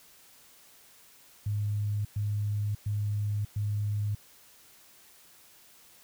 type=tone bursts; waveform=sine; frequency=103.83 Hz; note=G#2; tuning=in tune; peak=-27 dBFS; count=4; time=1.46-4.15 s; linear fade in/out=5 ms; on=590 ms; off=110 ms; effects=white hiss -57 dBFS RMS until 6.03 s